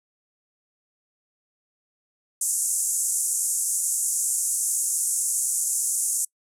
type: band-pass noise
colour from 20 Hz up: pink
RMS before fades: -25 dBFS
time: 2.41-6.25 s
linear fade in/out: 5 ms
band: 6800 to 11000 Hz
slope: 48 dB/octave
effects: noise-tail reverb RT60 0.1 s tail -26 dB re dry